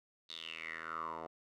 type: tone with band-pass filter sweep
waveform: 10% pulse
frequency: 81.4 Hz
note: E2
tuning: 21 cents flat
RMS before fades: -44 dBFS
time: 0.29-1.27 s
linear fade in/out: 10 ms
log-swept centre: 4000 to 750 Hz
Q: 7.4
effects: none